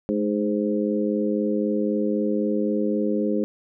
harmonic tone with a mistuned harmonic, 103.83 Hz, G#2, in tune, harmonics 2 / 3 / 4 / 5, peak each -24 / -26 / -27 / -28 dBFS, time 0.09-3.44 s, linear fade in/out 0 ms, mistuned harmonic 2, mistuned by +33 cents, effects none

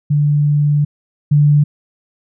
sine tone pair in turn, 146.83 / 146.83 Hz, D3 / D3, 0 / 0 cents, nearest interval unison, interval 0 cents, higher neither, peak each -10 / -7 dBFS, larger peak second, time 0.1-0.85 / 1.31-1.64 s, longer first, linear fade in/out 10 ms, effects none

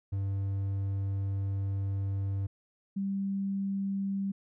triangle / sine tone pair in turn, 98.1 / 196.2 Hz, G2 / G3, +2 / +2 cents, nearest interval octave, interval 1200 cents, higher second, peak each -27 / -29 dBFS, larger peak first, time 0.12-2.47 / 2.96-4.32 s, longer first, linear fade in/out 10 ms, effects none

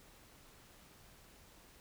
silence, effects pink hiss -61 dBFS RMS until 1.8 s

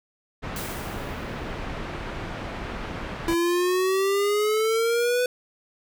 pink low-pass noise, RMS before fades -33 dBFS, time 0.42-3.35 s, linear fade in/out 20 ms, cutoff 2400 Hz, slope 12 dB/octave
white noise with exponential decay, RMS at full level -34 dBFS, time 0.56-1.67 s, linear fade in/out 2 ms, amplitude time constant 240 ms
square exponential sweep, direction up, 333.2 to 500 Hz, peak -21 dBFS, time 3.28-5.26 s, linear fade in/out 2 ms
effects none

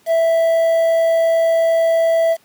triangle tone with quantisation, 659.3 Hz, E5, in tune, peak -10 dBFS, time 0.06-2.37 s, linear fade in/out 50 ms, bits 6, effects pink hiss -54 dBFS RMS until 2.44 s + high-pass 150 Hz 12 dB/octave

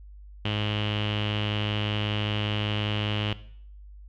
sawtooth tone with low-pass filter, 105.2 Hz, G#2, 23 cents sharp, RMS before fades -28 dBFS, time 0.45-3.33 s, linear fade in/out 0 ms, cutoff 3000 Hz, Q 8.6, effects noise-tail reverb RT60 0.6 s tail -17 dB re dry + added 50 Hz sine -43 dBFS peak until 4.08 s

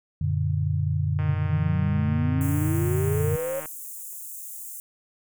sine chord, Gb augmented, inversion none, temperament equal, 92.5 / 116.54 / 146.83 Hz, Gb2 / Bb2 / D3, 0 / 0 / 0 cents, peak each -25 / -30 / -25 dBFS, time 0.21-3.36 s, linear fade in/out 5 ms
click train, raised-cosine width 0.5 ms, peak -24 dBFS, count 381, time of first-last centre 1.19-3.658 s, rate 154 Hz
sine exponential sweep, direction up, 133.5 to 554.4 Hz, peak -26 dBFS, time 1.27-3.6 s, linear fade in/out 5 ms
white high-pass noise, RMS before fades -38 dBFS, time 2.41-4.8 s, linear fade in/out 0 ms, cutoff 6900 Hz, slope 48 dB/octave
effects none

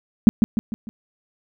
sine tone with echo, 220 Hz, A3, in tune, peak -3 dBFS, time 0.27-0.29 s, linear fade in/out 0 ms, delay 150 ms, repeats 4, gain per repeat -7 dB, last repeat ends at 0.89 s, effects none

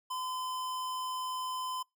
square tone, 1021 Hz, C6, 43 cents flat, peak -35 dBFS, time 0.1-1.83 s, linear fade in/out 10 ms, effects noise-tail reverb RT60 0.2 s tail -26 dB re dry

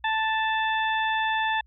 harmonic tone, 880 Hz, A5, in tune, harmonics 1 / 2 / 3 / 4, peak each -25 / -27 / -34 / -34 dBFS, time 0.04-1.61 s, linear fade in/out 5 ms, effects added 60 Hz sine -54 dBFS peak until 1.66 s

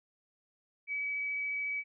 sine tone with vibrato, 2282 Hz, C#7, 50 cents sharp, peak -32 dBFS, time 0.87-1.84 s, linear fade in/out 50 ms, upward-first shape triangle, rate 14 Hz, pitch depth 8 cents each way, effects none

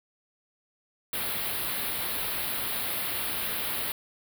white band-stop noise, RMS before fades -31 dBFS, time 1.13-3.92 s, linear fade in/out 2 ms, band 4400 to 10000 Hz, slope 48 dB/octave, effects none

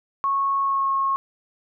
sine tone with pitch glide, 1100 to 1088 Hz, C#6 to C#6, -14 to -33 cents, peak -19 dBFS, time 0.24-1.16 s, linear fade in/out 0 ms, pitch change -19 cents, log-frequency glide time 0.61-0.9 s, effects none

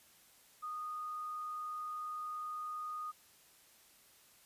sine tone, 1235 Hz, D#6, 13 cents flat, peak -39 dBFS, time 0.62-3.12 s, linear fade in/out 20 ms, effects white hiss -64 dBFS RMS until 4.45 s + resampled to 32000 Hz

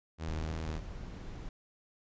sawtooth tone with vibrato, 79.3 Hz, D#2, 33 cents sharp, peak -32 dBFS, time 0.18-0.81 s, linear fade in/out 50 ms, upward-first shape square, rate 3.2 Hz, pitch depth 15 cents each way
brown noise, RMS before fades -42 dBFS, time 0.28-1.49 s, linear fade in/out 2 ms
effects resampled to 16000 Hz

